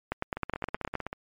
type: two click trains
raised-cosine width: 0.5 ms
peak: -14 / -19 dBFS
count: 9 / 13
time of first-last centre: 0.12-0.953 / 0.37-1.129 s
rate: 9.6 / 15.8 Hz
effects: MP3 64 kbps

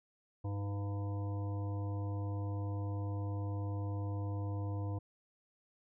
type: harmonic tone with a mistuned harmonic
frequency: 100 Hz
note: G2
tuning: 35 cents sharp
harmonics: 1 / 3 / 5 / 7 / 9 / 10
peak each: -35 / -45 / -49 / -52 / -54 / -55 dBFS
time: 0.44-4.99 s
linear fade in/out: 10 ms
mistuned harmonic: 3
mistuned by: +54 cents
effects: none

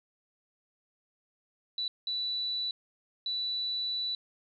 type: tone bursts at uneven times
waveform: sine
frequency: 3960 Hz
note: B7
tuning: 4 cents sharp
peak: -30 dBFS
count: 3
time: 1.78-1.88 / 2.07-2.71 / 3.26-4.15 s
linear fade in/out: 2 ms
effects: none

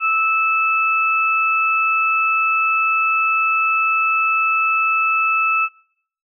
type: tone pair together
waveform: sine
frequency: 1311 / 2622 Hz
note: E6 / E7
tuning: -10 / -10 cents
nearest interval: octave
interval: 1200 cents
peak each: -17 / -17 dBFS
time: 0-5.69 s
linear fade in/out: 50 ms
effects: noise-tail reverb RT60 0.6 s tail -21 dB re dry

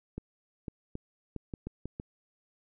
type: clicks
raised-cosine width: 3 ms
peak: -24 dBFS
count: 8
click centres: 0.18 / 0.682 / 0.954 / 1.363 / 1.538 / 1.67 / 1.856 / 1.999 s
effects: none

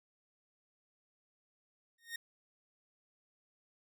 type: tone with exponential growth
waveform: sawtooth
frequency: 1851 Hz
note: A#6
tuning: 13 cents flat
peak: -33 dBFS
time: 1.98-2.16 s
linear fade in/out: 5 ms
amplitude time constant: 37 ms
effects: none

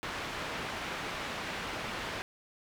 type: low-pass noise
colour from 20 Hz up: white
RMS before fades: -38 dBFS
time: 0.03-2.22 s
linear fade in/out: 0 ms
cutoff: 2300 Hz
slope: 12 dB/octave
effects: none

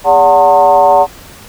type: tone with frequency modulation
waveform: sine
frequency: 740 Hz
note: F#5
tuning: in tune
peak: -4 dBFS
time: 0.04-1.07 s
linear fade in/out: 50 ms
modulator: 167 Hz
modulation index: 1.3
effects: pink hiss -35 dBFS RMS until 1.48 s

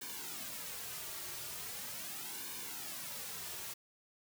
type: noise with flanger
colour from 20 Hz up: white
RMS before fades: -44 dBFS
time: 0.01-3.74 s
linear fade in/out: 10 ms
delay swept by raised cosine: 1.5 to 4 ms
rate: 0.4 Hz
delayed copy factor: -0.75
effects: none

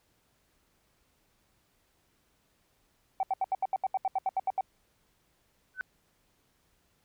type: tone bursts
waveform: sine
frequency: 765 Hz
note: G5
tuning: 42 cents flat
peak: -24 dBFS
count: 14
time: 3.2-4.609 s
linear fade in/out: 2 ms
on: 31 ms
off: 75 ms
type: tone with exponential growth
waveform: sine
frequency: 1514 Hz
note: F#6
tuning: 39 cents sharp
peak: -26 dBFS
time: 5.74-5.81 s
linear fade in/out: 0 ms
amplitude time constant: 15 ms
effects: tanh soft clip ceiling -21 dBFS + pink hiss -71 dBFS RMS until 7.04 s

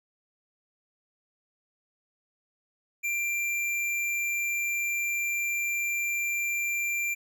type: tone with tanh clipping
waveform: sine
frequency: 2369 Hz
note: D7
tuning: 14 cents sharp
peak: -28 dBFS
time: 3.03-7.15 s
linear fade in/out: 20 ms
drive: 18 dB
effects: none

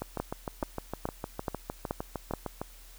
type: two click trains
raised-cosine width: 1 ms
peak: -19 / -16 dBFS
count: 18 / 6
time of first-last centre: 0.02-2.615 / 0.2-2.337 s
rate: 6.55 / 2.34 Hz
effects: added 40 Hz sine -50 dBFS peak until 2.98 s + white hiss -55 dBFS RMS until 2.98 s

